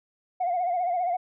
sine tone with vibrato, 712 Hz, F5, 33 cents sharp, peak -22 dBFS, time 0.4-1.17 s, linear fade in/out 10 ms, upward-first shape sine, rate 15 Hz, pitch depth 74 cents each way, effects tanh soft clip ceiling -20 dBFS

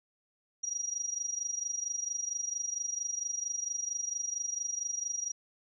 sine tone with amplitude modulation, 5740 Hz, F8, 47 cents sharp, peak -29 dBFS, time 0.63-5.32 s, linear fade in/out 10 ms, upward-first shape sine, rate 24.4 Hz, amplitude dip 80%, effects none

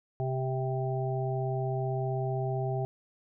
harmonic tone, 130.81 Hz, C3, in tune, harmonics 1 / 3 / 5 / 6, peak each -30 / -35 / -37 / -38 dBFS, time 0.2-2.85 s, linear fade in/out 0 ms, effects none

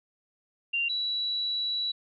sine tone pair in turn, 2776 / 3926 Hz, F7 / B7, -11 / -11 cents, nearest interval tritone, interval 600 cents, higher second, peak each -25 / -27 dBFS, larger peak first, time 0.73-0.89 / 0.89-1.92 s, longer second, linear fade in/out 10 ms, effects none

